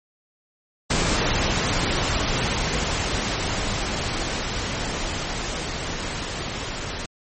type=noise with level ramp; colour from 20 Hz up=pink; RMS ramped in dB=-21 to -30 dBFS; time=0.9-7.06 s; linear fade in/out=5 ms; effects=MP3 32 kbps